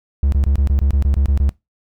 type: tone bursts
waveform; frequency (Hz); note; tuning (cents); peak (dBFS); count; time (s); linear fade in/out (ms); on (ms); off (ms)
triangle; 69.3; C#2; 0; -10; 11; 0.23-1.492; 0; 92; 25
effects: noise-tail reverb RT60 0.2 s tail -22 dB re dry